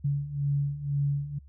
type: beating tone pair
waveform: sine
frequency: 140.9 / 142.9 Hz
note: C#3 / D3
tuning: +29 / -47 cents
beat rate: 2 Hz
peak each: -31 / -27 dBFS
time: 0.04-1.39 s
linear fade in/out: 10 ms
effects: added 70 Hz sine -48 dBFS peak until 1.48 s